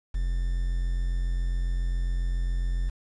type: tone with quantisation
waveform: triangle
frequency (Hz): 43.65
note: F1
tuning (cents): 0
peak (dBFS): -22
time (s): 0.14-2.9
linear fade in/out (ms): 10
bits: 8
effects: resampled to 22050 Hz